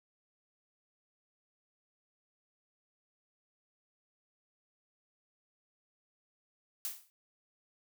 blue noise with exponential decay, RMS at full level -34 dBFS, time 6.85-7.1 s, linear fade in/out 0 ms, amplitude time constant 54 ms, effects none

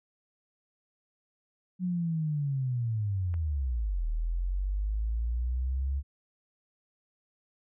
sine linear two-way sweep, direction down then up, 184.8 to 38.61 to 69.8 Hz, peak -27 dBFS, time 1.79-6.03 s, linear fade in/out 50 ms, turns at 4.07 s
click, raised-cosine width 0.5 ms, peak -33 dBFS, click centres 3.341 s
effects none

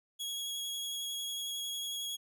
sawtooth tone with vibrato, 3322 Hz, G#7, in tune, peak -33 dBFS, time 0.19-2.17 s, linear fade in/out 20 ms, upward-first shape triangle, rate 11 Hz, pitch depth 15 cents each way, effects none

